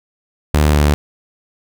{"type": "tone pair in turn", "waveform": "sawtooth", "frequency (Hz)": [75, 73.67], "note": ["D2", "D2"], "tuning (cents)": [37, 6], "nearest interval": "unison", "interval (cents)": 31, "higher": "first", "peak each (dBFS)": -6, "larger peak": "neither", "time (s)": [[0.54, 0.74], [0.74, 0.94]], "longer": "neither", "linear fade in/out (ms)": 0, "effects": []}